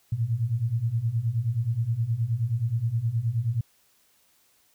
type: beating tone pair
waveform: sine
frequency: 110 / 119.5 Hz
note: A2 / A#2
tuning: 0 / +43 cents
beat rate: 9.5 Hz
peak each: -28 / -25 dBFS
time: 0.12-3.61 s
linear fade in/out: 5 ms
effects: white hiss -64 dBFS RMS until 4.74 s